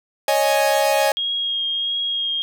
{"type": "chord", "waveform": "45% pulse", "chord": "C# suspended second", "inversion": "none", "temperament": "equal", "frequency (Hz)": [554.4, 622.3, 830.6], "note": ["C#5", "D#5", "G#5"], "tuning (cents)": [0, 0, 0], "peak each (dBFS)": -20, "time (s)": [0.28, 1.12], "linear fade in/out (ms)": 2}
{"type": "tone with vibrato", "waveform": "sine", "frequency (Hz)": 3260, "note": "G#7", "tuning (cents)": -33, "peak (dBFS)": -20, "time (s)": [1.17, 2.42], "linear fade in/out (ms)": 0, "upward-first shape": "triangle", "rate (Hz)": 1.5, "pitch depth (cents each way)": 19}
{"effects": []}